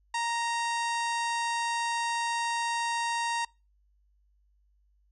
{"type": "harmonic tone with a mistuned harmonic", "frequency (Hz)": 934, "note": "A#5", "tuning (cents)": 3, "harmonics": [1, 2, 3, 4, 5, 6, 7, 8, 9, 10], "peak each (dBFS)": [-29, -35, -39, -41, -43, -45, -46, -47, -48, -49], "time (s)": [0.14, 3.45], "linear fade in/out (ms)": 5, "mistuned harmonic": 3, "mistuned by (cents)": -32, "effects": ["noise-tail reverb RT60 0.3 s tail -26 dB re dry", "added 50 Hz sine -64 dBFS peak until 5.11 s"]}